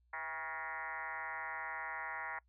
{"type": "tone with frequency modulation", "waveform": "sine", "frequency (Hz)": 1408, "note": "F6", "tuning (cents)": 14, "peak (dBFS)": -39, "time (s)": [0.13, 2.39], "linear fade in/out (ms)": 5, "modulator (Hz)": 151, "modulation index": 4.2, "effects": ["noise-tail reverb RT60 0.1 s tail -25 dB re dry", "added 60 Hz sine -69 dBFS peak until 2.48 s"]}